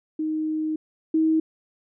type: tone pair in turn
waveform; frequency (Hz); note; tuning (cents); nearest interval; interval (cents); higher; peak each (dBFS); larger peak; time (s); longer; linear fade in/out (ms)
sine; 311.8 / 318; D#4 / D#4; +4 / +38; unison; 34; second; -23 / -17; second; 0.19-0.76 / 1.14-1.4; first; 5
effects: none